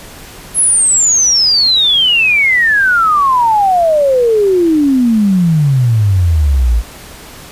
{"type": "exponential sweep", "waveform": "sine", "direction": "down", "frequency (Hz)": [10940, 53.4], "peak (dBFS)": -7, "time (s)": [0.54, 6.83], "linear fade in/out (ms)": 50, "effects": ["pink hiss -33 dBFS RMS until 7.51 s", "resampled to 32000 Hz"]}